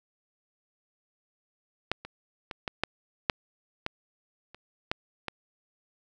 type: clicks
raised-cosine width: 0.3 ms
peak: -10 / -24 / -20 / -15 / -9 / -6 / -14 / -30 / -11 / -16 dBFS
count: 10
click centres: 1.916 / 2.05 / 2.512 / 2.678 / 2.836 / 3.298 / 3.864 / 4.546 / 4.915 / 5.283 s
effects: none